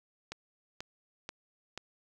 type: click train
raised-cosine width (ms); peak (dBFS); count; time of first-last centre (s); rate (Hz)
0.2; -22; 4; 0.32-1.776; 2.06
effects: 10-bit

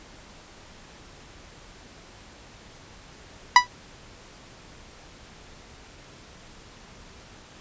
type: tone with exponential decay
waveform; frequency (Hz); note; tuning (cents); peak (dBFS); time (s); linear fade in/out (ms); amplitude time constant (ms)
30% pulse; 984; B5; -7; -3; 3.56-3.67; 2; 22
effects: pink hiss -48 dBFS RMS until 7.6 s + resampled to 16000 Hz

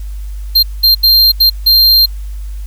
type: tone bursts at uneven times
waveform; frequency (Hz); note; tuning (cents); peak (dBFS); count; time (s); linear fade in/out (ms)
square; 4181; C8; -2; -5; 5; 0.55-0.63 / 0.83-0.95 / 1.03-1.32 / 1.4-1.5 / 1.66-2.06; 10
effects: added 50 Hz sine -20 dBFS peak until 2.66 s + white hiss -45 dBFS RMS until 2.66 s

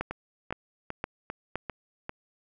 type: two click trains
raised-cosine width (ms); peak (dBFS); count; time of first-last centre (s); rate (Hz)
0.5; -15 / -19; 4 / 6; 0.01-1.556 / 0.11-2.094; 1.94 / 2.52
effects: none

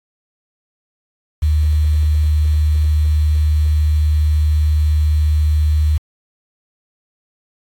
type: tone with quantisation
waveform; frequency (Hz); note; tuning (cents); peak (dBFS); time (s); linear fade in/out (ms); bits
sine; 76.2; D#2; -36; -11; 1.42-5.98; 10; 6
effects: AAC 64 kbps

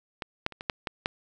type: clicks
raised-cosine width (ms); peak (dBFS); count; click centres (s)
0.3; -17 / -10 / -27 / -21 / -10 / -14 / -10; 7; 0.222 / 0.464 / 0.523 / 0.609 / 0.698 / 0.872 / 1.059
effects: none

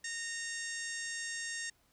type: harmonic tone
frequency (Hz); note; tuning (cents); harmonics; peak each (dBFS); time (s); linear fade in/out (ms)
923; A#5; -17; 2 / 3 / 4 / 5 / 6 / 7 / 8 / 9 / 10; -40 / -51 / -50 / -53 / -46 / -46 / -47 / -49 / -56; 0.04-1.7; 5
effects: pink hiss -71 dBFS RMS until 1.92 s

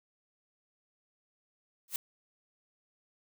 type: noise with exponential growth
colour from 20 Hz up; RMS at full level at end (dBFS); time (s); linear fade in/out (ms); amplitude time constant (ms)
blue; -28; 1.88-1.96; 1; 17
effects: none

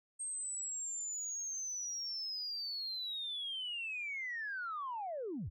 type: linear sweep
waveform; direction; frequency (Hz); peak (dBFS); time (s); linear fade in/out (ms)
sine; down; 8460 to 55; -37; 0.19-5.5; 20
effects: tanh soft clip ceiling -33 dBFS

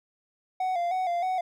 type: tone with vibrato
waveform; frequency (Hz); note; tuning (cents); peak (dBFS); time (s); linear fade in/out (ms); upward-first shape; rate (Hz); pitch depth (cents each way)
triangle; 719; F#5; -50; -23; 0.6-1.41; 5; square; 3.2; 62
effects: none

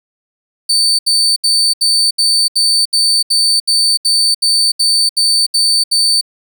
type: tone bursts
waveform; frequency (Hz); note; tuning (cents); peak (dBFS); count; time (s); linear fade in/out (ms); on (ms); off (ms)
35% pulse; 4554; C#8; +46; -8; 15; 0.69-6.212; 10; 300; 73
effects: none

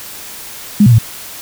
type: tone with pitch steps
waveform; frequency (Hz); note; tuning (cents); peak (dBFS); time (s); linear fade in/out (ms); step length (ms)
sine; 206.7 / 121.8 / 112.5; G#3 / B2 / A2; -8 / -24 / +39; -3; 0.8-0.986; 5; 62
effects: white hiss -30 dBFS RMS until 1.41 s

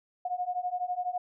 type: beating tone pair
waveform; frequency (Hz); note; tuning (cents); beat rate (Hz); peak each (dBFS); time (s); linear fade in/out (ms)
sine; 715 / 727; F5 / F#5; +41 / -31; 12; -33 / -32; 0.25-1.18; 5
effects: none

